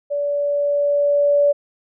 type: tone with level ramp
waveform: sine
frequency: 576 Hz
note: D5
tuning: 34 cents flat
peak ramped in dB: -19 to -11 dBFS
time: 0.1-1.53 s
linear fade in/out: 20 ms
effects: none